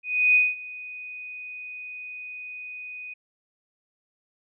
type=tone with ADSR envelope; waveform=sine; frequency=2489 Hz; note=D#7; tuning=in tune; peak=-14 dBFS; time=0.03-3.14 s; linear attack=320 ms; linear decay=200 ms; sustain=-21 dB; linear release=10 ms; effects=none